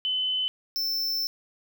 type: tone pair in turn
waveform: sine / square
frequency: 3029 / 5329 Hz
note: F#7 / E8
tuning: +40 / +18 cents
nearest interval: minor seventh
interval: 978 cents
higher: second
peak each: -24 / -26 dBFS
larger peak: first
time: 0.05-0.48 / 0.76-1.27 s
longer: second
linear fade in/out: 0 ms
effects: none